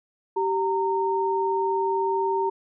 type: tone pair together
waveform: sine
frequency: 387.2 / 921 Hz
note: G4 / A#5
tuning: -21 / -21 cents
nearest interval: octave + minor third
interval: 1500 cents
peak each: -24 dBFS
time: 0.36-2.5 s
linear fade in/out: 10 ms
effects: none